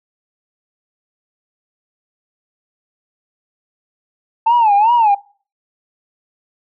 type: tone with vibrato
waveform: sine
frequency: 880 Hz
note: A5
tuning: in tune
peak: -7 dBFS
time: 4.46-5.15 s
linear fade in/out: 10 ms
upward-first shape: sine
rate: 2.6 Hz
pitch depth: 160 cents each way
effects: noise-tail reverb RT60 0.4 s tail -22 dB re dry + tanh soft clip ceiling -6 dBFS